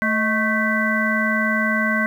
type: harmonic tone with a mistuned harmonic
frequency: 220 Hz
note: A3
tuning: in tune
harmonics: 1 / 3 / 5 / 7 / 9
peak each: -22 / -27 / -27 / -22 / -23 dBFS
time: 0.02-2.06 s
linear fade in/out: 0 ms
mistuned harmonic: 3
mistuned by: -82 cents
effects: 8-bit